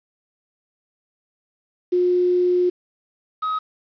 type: tone pair in turn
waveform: sine / triangle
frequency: 358.4 / 1266.9 Hz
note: F4 / D#6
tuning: +45 / +31 cents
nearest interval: octave + minor seventh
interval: 2186 cents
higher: second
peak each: -15 / -19 dBFS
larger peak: first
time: 1.92-2.7 / 3.42-3.59 s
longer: first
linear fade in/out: 10 ms
effects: resampled to 11025 Hz + 8-bit